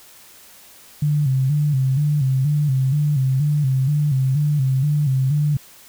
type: tone with vibrato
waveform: sine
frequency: 140 Hz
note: C#3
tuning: 18 cents sharp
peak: -15 dBFS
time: 1.02-5.57 s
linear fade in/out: 5 ms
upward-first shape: square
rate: 2.1 Hz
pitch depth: 100 cents each way
effects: white hiss -46 dBFS RMS until 5.88 s